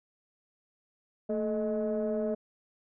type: tone cluster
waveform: sine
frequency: 222.5 / 431.8 / 626 Hz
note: A3 / A4 / D#5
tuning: +20 / -33 / +10 cents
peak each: -31 dBFS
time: 1.29-2.35 s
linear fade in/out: 10 ms
effects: tanh soft clip ceiling -23 dBFS